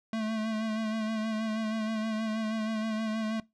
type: tone with vibrato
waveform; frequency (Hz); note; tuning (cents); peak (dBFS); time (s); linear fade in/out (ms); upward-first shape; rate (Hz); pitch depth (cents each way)
square; 219.4; A3; -5; -30; 0.13-3.4; 2; sine; 6.3; 34
effects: noise-tail reverb RT60 0.2 s tail -21 dB re dry + low-pass 5000 Hz 12 dB/octave